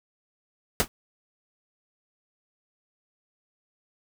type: noise with exponential decay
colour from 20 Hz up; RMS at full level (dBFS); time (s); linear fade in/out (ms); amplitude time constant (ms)
pink; -17; 0.8-0.88; 0; 17
effects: none